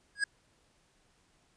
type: tone with exponential growth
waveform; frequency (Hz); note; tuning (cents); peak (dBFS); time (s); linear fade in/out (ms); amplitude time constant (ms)
square; 1649; G#6; -13; -24; 0.15-0.24; 5; 19
effects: pink hiss -69 dBFS RMS until 1.56 s + resampled to 22050 Hz